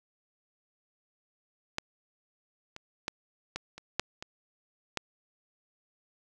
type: clicks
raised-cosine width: 0.2 ms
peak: -13 / -25 / -14 / -17 / -27 / -9 / -22 / -13 dBFS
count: 8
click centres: 1.784 / 2.764 / 3.081 / 3.56 / 3.78 / 3.996 / 4.225 / 4.973 s
effects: none